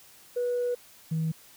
sine tone pair in turn, 488.2 / 160.4 Hz, B4 / E3, -20 / -47 cents, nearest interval octave + perfect fifth, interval 1927 cents, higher first, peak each -24 dBFS, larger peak neither, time 0.36-0.75 / 1.11-1.32 s, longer first, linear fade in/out 10 ms, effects tanh soft clip ceiling -22 dBFS + white hiss -54 dBFS RMS until 1.56 s

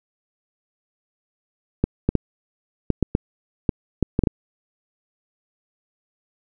clicks, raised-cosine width 3 ms, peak -4 dBFS, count 11, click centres 1.84 / 2.09 / 2.153 / 2.903 / 3.027 / 3.151 / 3.692 / 4.027 / 4.191 / 4.237 / 4.272 s, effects none

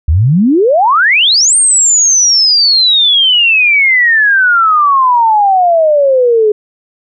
sine exponential two-way sweep, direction up then down, 69.9 to 8870 to 415.2 Hz, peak -5 dBFS, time 0.08-6.52 s, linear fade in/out 5 ms, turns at 1.56 s, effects none

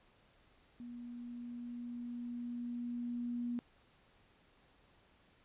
sine tone with level ramp, 240.4 Hz, B3, 46 cents flat, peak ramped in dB -45 to -35 dBFS, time 0.8-3.59 s, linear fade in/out 0 ms, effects pink hiss -68 dBFS RMS until 5.44 s + resampled to 8000 Hz

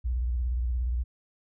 sine tone with vibrato, 60.7 Hz, B1, 29 cents flat, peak -25 dBFS, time 0.04-1.04 s, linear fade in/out 20 ms, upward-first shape square, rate 17 Hz, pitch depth 110 cents each way, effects none

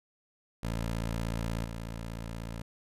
15% pulse tone with level steps, 56.5 Hz, A1, 47 cents sharp, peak -25 / -31 dBFS, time 0.63-2.62 s, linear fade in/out 5 ms, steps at 1.64 s, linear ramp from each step 5 ms, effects resampled to 32000 Hz

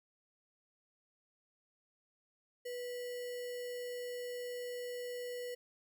sine tone with sample-and-hold, 490.7 Hz, B4, 11 cents flat, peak -39 dBFS, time 2.65-5.55 s, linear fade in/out 10 ms, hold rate 2450 Hz, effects none

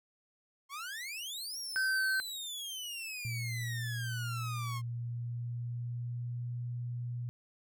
sawtooth exponential two-way sweep, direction up then down, 1060 to 5670 to 1060 Hz, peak -36 dBFS, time 0.69-4.82 s, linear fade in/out 50 ms, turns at 1.58 s
triangle tone, 1542 Hz, G6, 29 cents flat, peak -27 dBFS, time 1.76-2.2 s, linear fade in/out 0 ms
sine tone with pitch glide, 118.1 to 121 Hz, A#2 to B2, +23 to -35 cents, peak -35 dBFS, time 3.25-7.29 s, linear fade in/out 0 ms, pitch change +42 cents, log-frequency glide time 4.46-6.49 s
effects none

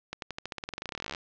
accelerating click train, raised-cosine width 0.2 ms, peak -17 dBFS, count 27, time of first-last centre 0.13-1.148 s, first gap 92 ms, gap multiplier 0.92, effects low-pass 5000 Hz 12 dB/octave

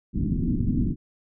white low-pass noise, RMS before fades -24 dBFS, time 0.13-0.96 s, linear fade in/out 50 ms, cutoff 290 Hz, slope 48 dB/octave, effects none

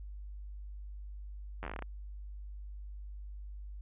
slowing click train, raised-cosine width 0.5 ms, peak -25 dBFS, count 11, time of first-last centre 1.63-1.823 s, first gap 10 ms, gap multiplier 1.14, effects added 50 Hz sine -42 dBFS peak until 3.81 s + resampled to 8000 Hz

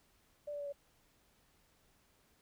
sine tone with pitch steps, 587.3 / 580.6 / 573.9 / 567.3 Hz, D5 / D5 / D5 / C#5, 0 / -20 / -40 / +40 cents, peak -39 dBFS, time 0.47-0.726 s, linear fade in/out 10 ms, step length 64 ms, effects pink hiss -71 dBFS RMS until 2.41 s

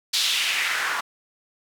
white noise with band-pass filter sweep, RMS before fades -24 dBFS, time 0.13-1.01 s, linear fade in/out 10 ms, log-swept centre 4200 to 1200 Hz, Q 2.3, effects none

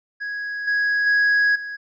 triangle tone with level steps, 1661.2 Hz, G#6, in tune, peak -24 / -16 / -13 / -27 dBFS, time 0.2-1.77 s, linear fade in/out 20 ms, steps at 0.67 / 1.06 / 1.55 s, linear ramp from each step 10 ms, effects resampled to 16000 Hz

